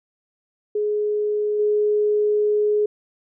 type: tone with level steps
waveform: sine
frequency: 419.5 Hz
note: G#4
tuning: 17 cents sharp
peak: -19 / -16 dBFS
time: 0.75-2.86 s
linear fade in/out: 5 ms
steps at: 1.59 s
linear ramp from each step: 5 ms
effects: none